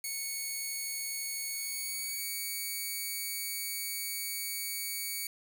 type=tone with pitch glide; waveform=5% pulse; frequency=2214 to 2250 Hz; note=C#7 to C#7; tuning=-3 to +25 cents; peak=-25 dBFS; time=0.04-5.27 s; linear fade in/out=2 ms; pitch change=+28 cents; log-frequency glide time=1.5-2.22 s; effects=9-bit